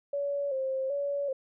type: tone with vibrato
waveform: sine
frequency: 548 Hz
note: C#5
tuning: 20 cents flat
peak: -28 dBFS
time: 0.13-1.33 s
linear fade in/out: 5 ms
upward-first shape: square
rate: 1.3 Hz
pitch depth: 59 cents each way
effects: none